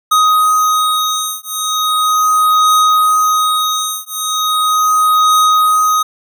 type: beating tone pair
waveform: square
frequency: 1253 / 1253.38 Hz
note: D#6 / D#6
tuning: +12 / +12 cents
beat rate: 0.38 Hz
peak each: -14 dBFS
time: 0.11-6.03 s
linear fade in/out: 10 ms
effects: none